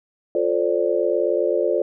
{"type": "chord", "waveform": "sine", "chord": "D minor seventh", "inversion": "first", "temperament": "just", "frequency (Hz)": [352.4, 440.5, 528.6, 587.3], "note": ["F4", "A4", "C5", "D5"], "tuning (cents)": [16, 2, 18, 0], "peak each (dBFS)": -23, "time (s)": [0.35, 1.82], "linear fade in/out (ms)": 2, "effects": []}